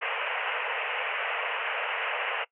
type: band-pass noise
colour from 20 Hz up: white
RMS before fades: -31 dBFS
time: 0.01-2.45 s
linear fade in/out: 20 ms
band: 440 to 2900 Hz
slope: 96 dB/octave
effects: noise-tail reverb RT60 0.1 s tail -21 dB re dry